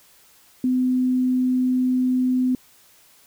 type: tone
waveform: sine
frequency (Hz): 254.1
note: B3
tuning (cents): +49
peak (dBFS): -17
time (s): 0.64-2.55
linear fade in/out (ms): 2
effects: white hiss -54 dBFS RMS until 3.26 s